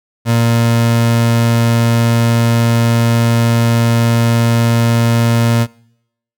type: tone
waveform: 30% pulse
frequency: 116.54 Hz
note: A#2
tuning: in tune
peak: -7 dBFS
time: 0.25-5.67 s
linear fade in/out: 50 ms
effects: noise-tail reverb RT60 0.8 s tail -25 dB re dry